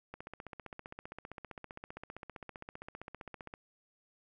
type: click train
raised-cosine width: 0.5 ms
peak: -29 dBFS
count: 53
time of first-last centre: 0.14-3.539 s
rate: 15.3 Hz
effects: none